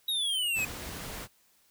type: exponential sweep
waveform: square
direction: down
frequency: 3837 to 2494 Hz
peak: -28 dBFS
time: 0.08-0.65 s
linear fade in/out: 5 ms
type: noise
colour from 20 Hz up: pink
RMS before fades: -40 dBFS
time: 0.54-1.28 s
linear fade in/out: 50 ms
effects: white hiss -66 dBFS RMS until 1.7 s